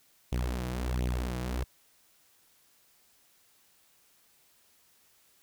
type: tone with flanger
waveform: sawtooth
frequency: 61.74 Hz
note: B1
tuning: in tune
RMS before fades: -32 dBFS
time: 0.32-1.64 s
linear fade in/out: 5 ms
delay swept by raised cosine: 0.3 to 6.2 ms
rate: 1.4 Hz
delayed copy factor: +0.75
effects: white hiss -65 dBFS RMS until 5.42 s